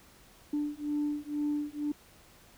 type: beating tone pair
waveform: sine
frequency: 293.9 / 296 Hz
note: D4 / D4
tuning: +1 / +14 cents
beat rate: 2.1 Hz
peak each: -32 / -32 dBFS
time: 0.53-1.92 s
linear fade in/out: 5 ms
effects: tanh soft clip ceiling -24 dBFS + pink hiss -58 dBFS RMS until 2.57 s